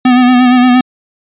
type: tone with vibrato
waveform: square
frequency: 249.9 Hz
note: B3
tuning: 21 cents sharp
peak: -5 dBFS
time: 0.05-0.81 s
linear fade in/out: 5 ms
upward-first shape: sine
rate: 8.6 Hz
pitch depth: 36 cents each way
effects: resampled to 8000 Hz